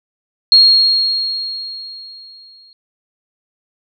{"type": "tone with exponential decay", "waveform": "sine", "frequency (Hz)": 4271, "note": "C8", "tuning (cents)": 35, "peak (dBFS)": -3, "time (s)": [0.52, 2.73], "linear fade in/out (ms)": 1, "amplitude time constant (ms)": 480, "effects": []}